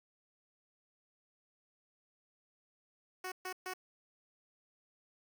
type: tone bursts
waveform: 10% pulse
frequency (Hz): 370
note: F#4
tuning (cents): 0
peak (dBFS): -31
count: 3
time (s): 3.24-3.737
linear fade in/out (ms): 5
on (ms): 79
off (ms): 130
effects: 10-bit